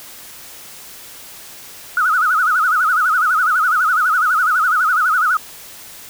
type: tone with vibrato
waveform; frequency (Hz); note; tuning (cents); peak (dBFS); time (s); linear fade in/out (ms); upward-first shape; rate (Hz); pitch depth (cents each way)
sine; 1361; F6; -45; -12; 1.97-5.37; 2; sine; 12; 170
effects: white hiss -37 dBFS RMS until 6.09 s